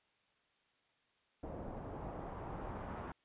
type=noise with low-pass filter sweep; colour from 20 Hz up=pink; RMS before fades=-45 dBFS; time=1.43-3.12 s; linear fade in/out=2 ms; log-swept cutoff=650 to 1200 Hz; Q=1.4; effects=white hiss -75 dBFS RMS until 3.24 s + resampled to 8000 Hz